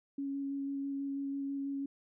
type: tone with vibrato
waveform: sine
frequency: 277.2 Hz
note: C#4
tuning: in tune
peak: -34 dBFS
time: 0.18-1.86 s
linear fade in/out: 5 ms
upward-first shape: square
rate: 6.1 Hz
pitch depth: 8 cents each way
effects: none